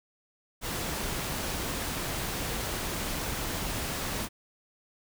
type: noise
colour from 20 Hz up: pink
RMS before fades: -33 dBFS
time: 0.61-4.29 s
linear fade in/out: 50 ms
effects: none